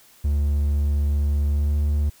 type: tone with pitch glide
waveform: triangle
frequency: 72.4 to 73.62 Hz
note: D2 to D2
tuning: -24 to +5 cents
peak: -16 dBFS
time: 0.24-2.1 s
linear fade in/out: 10 ms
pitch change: +29 cents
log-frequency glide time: 1.47-1.79 s
effects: white hiss -53 dBFS RMS until 2.2 s